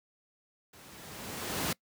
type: noise with level ramp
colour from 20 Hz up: pink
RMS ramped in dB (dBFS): -54 to -30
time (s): 0.73-1.73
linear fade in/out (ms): 5
effects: noise-tail reverb RT60 0.1 s tail -24 dB re dry + high-pass 100 Hz 12 dB/octave